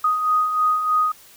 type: beating tone pair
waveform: sine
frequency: 1244 / 1247.2 Hz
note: D#6 / D#6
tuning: -1 / +4 cents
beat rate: 3.2 Hz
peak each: -26 / -17 dBFS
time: 0.04-1.12 s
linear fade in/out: 5 ms
effects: white hiss -48 dBFS RMS until 1.36 s